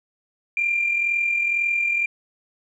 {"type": "tone pair together", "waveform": "sine", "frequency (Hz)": [2381, 2423], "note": ["D7", "D#7"], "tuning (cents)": [23, -47], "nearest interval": "unison", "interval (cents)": 30, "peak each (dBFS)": [-19, -28], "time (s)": [0.57, 2.06], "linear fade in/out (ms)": 2, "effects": ["tanh soft clip ceiling -12 dBFS"]}